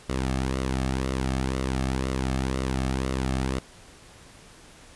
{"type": "tone with flanger", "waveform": "sawtooth", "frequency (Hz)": 65.41, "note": "C2", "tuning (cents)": 0, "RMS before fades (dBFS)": -27, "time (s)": [0.09, 3.59], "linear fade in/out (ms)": 5, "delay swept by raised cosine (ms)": [1.2, 2.08], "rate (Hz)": 2, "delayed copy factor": -0.55, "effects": ["pink hiss -50 dBFS RMS until 4.95 s", "resampled to 24000 Hz"]}